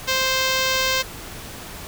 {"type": "tone with notch filter", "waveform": "5% pulse", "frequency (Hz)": 523.3, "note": "C5", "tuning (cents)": 0, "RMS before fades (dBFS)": -21, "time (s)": [0.07, 1.03], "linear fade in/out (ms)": 20, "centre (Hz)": 10000, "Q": 1, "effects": ["pink hiss -36 dBFS RMS until 1.87 s"]}